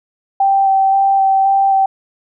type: tone with vibrato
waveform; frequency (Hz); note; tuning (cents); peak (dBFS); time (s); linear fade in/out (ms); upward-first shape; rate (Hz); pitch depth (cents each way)
sine; 779; G5; -11; -9; 0.4-1.86; 5; square; 1.9; 10
effects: none